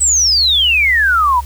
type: exponential sweep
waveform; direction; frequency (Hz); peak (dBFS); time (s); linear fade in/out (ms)
sine; down; 8200 to 932.3; -9; 0-1.41; 20
effects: added 69 Hz sine -25 dBFS peak until 1.45 s + white hiss -40 dBFS RMS until 1.45 s